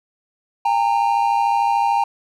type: tone pair together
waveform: triangle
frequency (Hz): 805.5 / 919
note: G5 / A#5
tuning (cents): +47 / -25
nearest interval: major second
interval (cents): 228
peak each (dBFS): -16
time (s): 0.65-2.04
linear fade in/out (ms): 5
effects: none